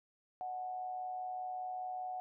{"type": "tone with amplitude modulation", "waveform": "sine", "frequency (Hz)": 737, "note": "F#5", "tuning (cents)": -7, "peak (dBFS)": -36, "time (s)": [0.41, 2.2], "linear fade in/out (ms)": 0, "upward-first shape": "sine", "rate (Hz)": 125, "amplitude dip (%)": 45, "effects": []}